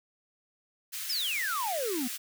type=high-pass noise; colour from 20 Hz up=white; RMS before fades=-37 dBFS; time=0.92-2.18 s; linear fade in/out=20 ms; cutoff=1500 Hz; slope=24 dB/octave
type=exponential sweep; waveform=triangle; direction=down; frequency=5500 to 230 Hz; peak=-28 dBFS; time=1.09-2.08 s; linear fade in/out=10 ms
effects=none